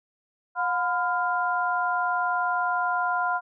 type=tone cluster; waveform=sine; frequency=719 / 1011 / 1400 Hz; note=F#5 / B5 / F6; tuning=-50 / +40 / +4 cents; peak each=-27 dBFS; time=0.55-3.41 s; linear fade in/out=50 ms; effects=none